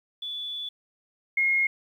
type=tone pair in turn; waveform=sine; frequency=3452 / 2150 Hz; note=A7 / C7; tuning=-34 / +47 cents; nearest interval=minor sixth; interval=819 cents; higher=first; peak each=-31 / -20 dBFS; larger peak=second; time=0.22-0.69 / 1.37-1.67 s; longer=first; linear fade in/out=5 ms; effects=10-bit